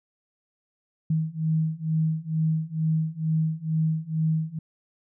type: beating tone pair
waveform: sine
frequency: 157.7 / 159.9 Hz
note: D#3 / D#3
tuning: +24 / +48 cents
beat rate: 2.2 Hz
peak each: -26 / -25 dBFS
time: 1.1-4.59 s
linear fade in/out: 5 ms
effects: none